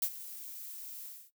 violet noise with ADSR envelope, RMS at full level -29 dBFS, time 0.02-1.31 s, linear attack 5 ms, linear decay 67 ms, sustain -16 dB, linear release 250 ms, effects noise-tail reverb RT60 0.1 s tail -17 dB re dry

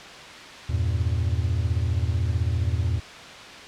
triangle chord, E diminished, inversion none, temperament equal, 82.41 / 98 / 116.54 Hz, E2 / G2 / Bb2, 0 / 0 / 0 cents, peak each -22 / -25 / -25 dBFS, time 0.69-3 s, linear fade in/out 10 ms, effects white hiss -40 dBFS RMS until 3.67 s + low-pass 4000 Hz 12 dB/octave

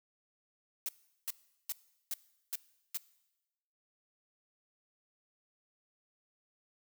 blue noise bursts, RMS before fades -36 dBFS, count 6, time 0.86-2.972 s, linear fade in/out 0 ms, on 27 ms, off 390 ms, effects noise-tail reverb RT60 1.0 s tail -20 dB re dry

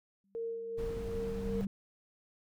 sine tone with exponential growth, 196 Hz, G3, in tune, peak -31 dBFS, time 0.24-1.67 s, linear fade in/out 2 ms, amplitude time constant 310 ms
sine tone with tremolo, 459 Hz, A#4, 27 cents flat, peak -34 dBFS, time 0.35-1.61 s, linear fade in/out 0 ms, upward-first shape sine, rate 2.6 Hz, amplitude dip 40%
brown noise, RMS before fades -41 dBFS, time 0.77-1.66 s, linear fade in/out 20 ms
effects none

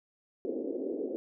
white band-pass noise, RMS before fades -35 dBFS, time 0.45-1.16 s, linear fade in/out 0 ms, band 260 to 490 Hz, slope 48 dB/octave, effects none

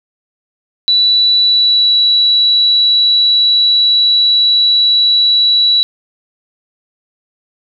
sine tone with pitch glide, 3951 to 3926 Hz, B7 to B7, 0 to -11 cents, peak -7 dBFS, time 0.88-5.83 s, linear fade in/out 0 ms, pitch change -11 cents, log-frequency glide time 1.41-1.97 s, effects none

